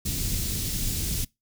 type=band-stop noise; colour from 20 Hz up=pink; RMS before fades=-28 dBFS; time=0.05-1.25 s; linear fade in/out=10 ms; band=200 to 4500 Hz; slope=12 dB/octave; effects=noise-tail reverb RT60 0.2 s tail -23 dB re dry